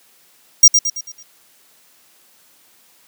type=tone with echo; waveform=square; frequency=5700 Hz; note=F8; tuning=34 cents sharp; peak=-3 dBFS; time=0.63-0.68 s; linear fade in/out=5 ms; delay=110 ms; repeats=5; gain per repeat=-7 dB; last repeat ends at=1.23 s; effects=white hiss -53 dBFS RMS until 3.07 s + high-pass 150 Hz 12 dB/octave